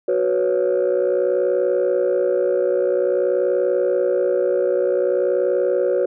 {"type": "chord", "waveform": "sine", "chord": "F# suspended fourth", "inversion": "none", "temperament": "equal", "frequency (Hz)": [370, 493.9, 554.4], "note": ["F#4", "B4", "C#5"], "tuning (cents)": [0, 0, 0], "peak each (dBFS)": -19, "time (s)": [0.08, 6.06], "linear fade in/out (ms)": 5, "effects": ["tanh soft clip ceiling -11 dBFS"]}